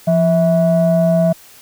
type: tone pair together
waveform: sine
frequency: 171.9 / 651.3 Hz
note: F3 / E5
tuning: -27 / -21 cents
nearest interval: octave + major seventh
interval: 2306 cents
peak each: -12 dBFS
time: 0.07-1.33 s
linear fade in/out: 10 ms
effects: tanh soft clip ceiling -5 dBFS + white hiss -43 dBFS RMS until 1.61 s